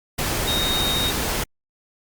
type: tone in noise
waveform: sine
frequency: 3729 Hz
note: A#7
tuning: in tune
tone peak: -22 dBFS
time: 0.47-1.11 s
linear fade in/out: 10 ms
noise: pink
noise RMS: -24 dBFS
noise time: 0.18-1.44 s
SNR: -1 dB
effects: Opus 48 kbps